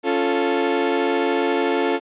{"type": "chord", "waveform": "30% pulse", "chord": "Db augmented", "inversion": "none", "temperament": "equal", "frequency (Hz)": [277.2, 349.2, 440], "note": ["Db4", "F4", "A4"], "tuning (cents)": [0, 0, 0], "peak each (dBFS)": [-21, -20, -19], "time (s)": [0.03, 2], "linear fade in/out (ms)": 50, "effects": ["resampled to 8000 Hz"]}